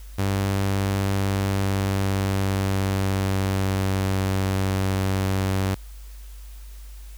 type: tone with pitch glide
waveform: sawtooth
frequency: 98 to 95.82 Hz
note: G2 to G2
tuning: 0 to -39 cents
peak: -17 dBFS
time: 0.18-5.75 s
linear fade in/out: 10 ms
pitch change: -39 cents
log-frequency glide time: 1.25-4.22 s
effects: added 50 Hz sine -37 dBFS peak until 7.17 s + white hiss -52 dBFS RMS until 7.17 s